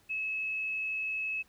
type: tone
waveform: sine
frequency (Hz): 2586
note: E7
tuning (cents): -34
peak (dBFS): -31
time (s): 0.09-1.43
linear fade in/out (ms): 20
effects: pink hiss -65 dBFS RMS until 1.48 s